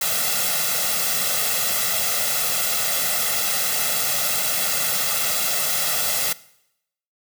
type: noise with comb filter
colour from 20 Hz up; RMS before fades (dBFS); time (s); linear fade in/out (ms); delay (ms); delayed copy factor
white; -22; 0.01-6.33; 5; 1.5; +0.8
effects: noise-tail reverb RT60 0.8 s tail -20 dB re dry + high-pass 150 Hz 12 dB/octave